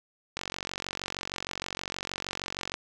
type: click train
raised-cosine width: 0.2 ms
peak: -15 dBFS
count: 111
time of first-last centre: 0.37-2.741 s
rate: 46.4 Hz
effects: none